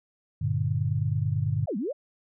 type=chord; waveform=sine; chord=G minor; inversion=none; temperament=just; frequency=98 / 117.6 / 147 Hz; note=G2 / Bb2 / D3; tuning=0 / +16 / +2 cents; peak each=-28 dBFS; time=0.41-1.66 s; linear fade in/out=10 ms
type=exponential two-way sweep; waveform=sine; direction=down then up; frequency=784 to 185 to 645 Hz; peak=-27 dBFS; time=1.67-1.93 s; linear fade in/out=20 ms; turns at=1.77 s
effects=none